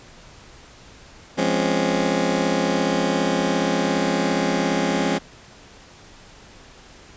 20% pulse chord, Db major seventh, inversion first, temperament just, 173.24 / 207.9 / 259.9 / 277.2 Hz, F3 / Ab3 / C4 / Db4, -14 / +2 / -11 / 0 cents, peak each -20 dBFS, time 1.37-5.19 s, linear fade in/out 20 ms, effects pink hiss -46 dBFS RMS until 7.16 s + resampled to 16000 Hz

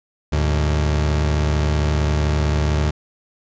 30% pulse tone pair together, 75.5 / 106.77 Hz, D2 / G#2, +48 / +48 cents, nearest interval tritone, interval 600 cents, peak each -14 / -24 dBFS, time 0.32-2.91 s, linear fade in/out 10 ms, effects resampled to 16000 Hz

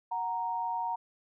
sine tone pair together, 739.2 / 932.3 Hz, F#5 / A#5, -2 / 0 cents, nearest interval major third, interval 402 cents, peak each -36 / -31 dBFS, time 0.11-0.96 s, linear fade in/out 10 ms, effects none

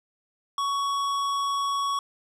sine tone with hard clipping, 1118 Hz, C#6, 14 cents sharp, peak -26 dBFS, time 0.58-1.99 s, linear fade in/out 2 ms, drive 13 dB, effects none

